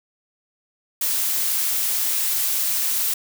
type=noise; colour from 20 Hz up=blue; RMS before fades=-22 dBFS; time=1.01-3.14 s; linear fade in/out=5 ms; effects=none